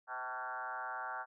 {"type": "tone with frequency modulation", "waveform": "sine", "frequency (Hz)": 1136, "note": "C#6", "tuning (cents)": 42, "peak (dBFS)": -38, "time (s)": [0.07, 1.26], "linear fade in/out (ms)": 50, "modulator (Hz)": 123, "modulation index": 3.5, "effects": []}